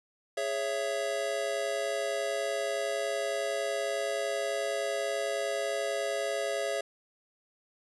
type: chord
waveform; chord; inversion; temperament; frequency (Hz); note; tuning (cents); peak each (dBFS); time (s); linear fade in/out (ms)
square; C# minor; second; just; 415.8 / 554.4 / 665.2; G#4 / C#5 / E5; +2 / 0 / +16; -37 / -34 / -34; 0.37-6.81; 5
effects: resampled to 24000 Hz